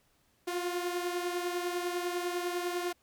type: beating tone pair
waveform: sawtooth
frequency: 351.2 / 361.2 Hz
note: F4 / F#4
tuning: +10 / -42 cents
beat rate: 10 Hz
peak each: -29 / -34 dBFS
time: 0.47-2.93 s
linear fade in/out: 10 ms
effects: pink hiss -70 dBFS RMS until 3.02 s